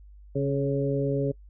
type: harmonic tone with a mistuned harmonic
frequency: 138.59 Hz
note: C#3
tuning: in tune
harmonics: 1 / 2 / 3 / 4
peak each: -27 / -30 / -28 / -31 dBFS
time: 0.35-1.32 s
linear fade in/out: 10 ms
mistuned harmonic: 3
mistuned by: +22 cents
effects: noise-tail reverb RT60 0.1 s tail -24 dB re dry + added 50 Hz sine -46 dBFS peak until 1.49 s